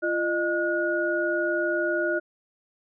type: tone cluster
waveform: sine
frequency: 344.6 / 612 / 1448 Hz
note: F4 / D#5 / F#6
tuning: -23 / -29 / -38 cents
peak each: -27 dBFS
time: 0.02-2.2 s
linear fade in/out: 20 ms
effects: none